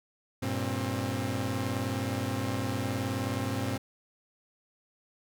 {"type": "tone cluster", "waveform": "sawtooth", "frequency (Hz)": [99.1, 118.4, 266.1], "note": ["G2", "A#2", "C4"], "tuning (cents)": [19, 27, 29], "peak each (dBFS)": -30, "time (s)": [0.42, 3.78], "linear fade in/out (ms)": 10, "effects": []}